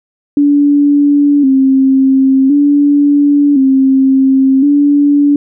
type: tone with vibrato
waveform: sine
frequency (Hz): 277.2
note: C#4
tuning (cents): 0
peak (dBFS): -5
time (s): 0.37-5.36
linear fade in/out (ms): 2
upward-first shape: square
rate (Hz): 0.47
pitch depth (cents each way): 66
effects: none